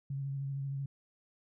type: tone with vibrato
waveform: sine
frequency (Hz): 137.8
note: C#3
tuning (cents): -10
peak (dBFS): -34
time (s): 0.1-0.86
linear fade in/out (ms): 5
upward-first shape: sine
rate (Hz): 13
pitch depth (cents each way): 24
effects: none